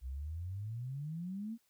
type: exponential sweep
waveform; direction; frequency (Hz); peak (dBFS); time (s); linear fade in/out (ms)
sine; up; 61 to 235.7; -38; 0.01-1.58; 50
effects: white hiss -75 dBFS RMS until 1.69 s